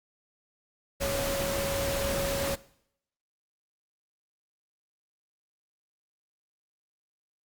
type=tone in noise; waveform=sine; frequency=554.4 Hz; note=C#5; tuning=in tune; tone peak=-30 dBFS; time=1-2.56 s; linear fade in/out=20 ms; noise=pink; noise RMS=-32 dBFS; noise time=1-2.56 s; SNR=-1 dB; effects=noise-tail reverb RT60 0.7 s tail -19 dB re dry + Opus 48 kbps